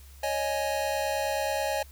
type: chord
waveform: square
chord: C# suspended second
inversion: none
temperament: just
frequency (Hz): 554.4 / 623.7 / 831.5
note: C#5 / D#5 / G#5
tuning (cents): 0 / +4 / +2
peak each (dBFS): -32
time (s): 0.23-1.83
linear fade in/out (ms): 5
effects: added 68 Hz sine -47 dBFS peak until 1.91 s + white hiss -56 dBFS RMS until 1.91 s